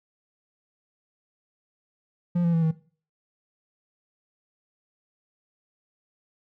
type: tone with pitch steps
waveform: triangle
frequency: 174.6 / 169.63 / 164.8 / 160.11 Hz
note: F3 / E3 / E3 / D#3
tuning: 0 / +50 / 0 / +50 cents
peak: -18 dBFS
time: 2.35-2.714 s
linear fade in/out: 10 ms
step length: 91 ms
effects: noise-tail reverb RT60 0.4 s tail -17 dB re dry